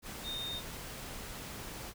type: tone in noise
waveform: sine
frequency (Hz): 3670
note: A#7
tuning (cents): -28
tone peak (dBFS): -37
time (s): 0.23-0.62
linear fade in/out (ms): 50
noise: pink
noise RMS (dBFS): -44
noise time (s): 0.02-1.94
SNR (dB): +4
effects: none